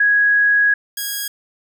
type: tone pair in turn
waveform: sine / 5% pulse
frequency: 1661.2 / 1645.9 Hz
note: G#6 / G#6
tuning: 0 / -16 cents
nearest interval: unison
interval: 16 cents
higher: first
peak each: -11 dBFS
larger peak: neither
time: 0-0.74 / 0.97-1.28 s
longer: first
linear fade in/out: 5 ms
effects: none